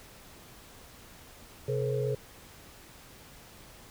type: tone cluster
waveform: sine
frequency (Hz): 129.9 / 428.6 / 477.5 / 534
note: C3 / A4 / A#4 / C5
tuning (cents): -12 / -45 / +42 / +35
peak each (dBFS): -31 / -31 / -36 / -37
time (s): 1.68-2.15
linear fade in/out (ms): 5
effects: pink hiss -52 dBFS RMS until 3.9 s